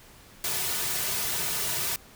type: noise with comb filter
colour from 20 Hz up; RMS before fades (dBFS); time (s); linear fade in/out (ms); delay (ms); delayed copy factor
white; -29; 0.44-1.96; 2; 3.7; -0.65
effects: pink hiss -52 dBFS RMS until 2.15 s